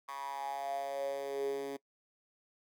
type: tone with high-pass filter sweep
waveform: 10% pulse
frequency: 138.8 Hz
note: C#3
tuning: 3 cents sharp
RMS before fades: -38 dBFS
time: 0.08-1.77 s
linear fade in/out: 10 ms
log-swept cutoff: 1100 to 330 Hz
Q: 8.2
effects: noise-tail reverb RT60 0.1 s tail -22 dB re dry